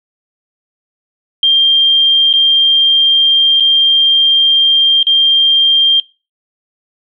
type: tone with dropouts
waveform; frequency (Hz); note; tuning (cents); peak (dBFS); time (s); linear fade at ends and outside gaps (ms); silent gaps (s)
sine; 3188; G7; +28; -6; 1.43-6; 2; 2.329-2.337 / 3.6-3.605 / 5.029-5.068
effects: noise-tail reverb RT60 0.3 s tail -20 dB re dry